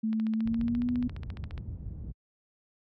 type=tone with pitch glide; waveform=sine; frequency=220 to 245.5 Hz; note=A3 to B3; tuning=0 to -10 cents; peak=-26 dBFS; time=0.03-1.08 s; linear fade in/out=10 ms; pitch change=+190 cents; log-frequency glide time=0.35-0.89 s
type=click train; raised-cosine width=0.3 ms; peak=-29 dBFS; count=22; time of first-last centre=0.13-1.578 s; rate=14.5 Hz
type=low-pass noise; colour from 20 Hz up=pink; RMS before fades=-35 dBFS; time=0.45-2.12 s; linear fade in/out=10 ms; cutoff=110 Hz; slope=12 dB/octave
effects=high-pass 60 Hz 12 dB/octave